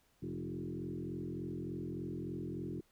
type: tone with frequency modulation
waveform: sine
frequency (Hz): 243.1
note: B3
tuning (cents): -27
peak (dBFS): -38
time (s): 0.22-2.81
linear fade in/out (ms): 10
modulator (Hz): 43.4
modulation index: 3.1
effects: pink hiss -72 dBFS RMS until 2.91 s